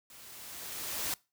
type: noise with level ramp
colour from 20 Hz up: white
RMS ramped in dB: -53 to -33 dBFS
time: 0.1-1.14 s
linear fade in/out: 2 ms
effects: noise-tail reverb RT60 0.3 s tail -24 dB re dry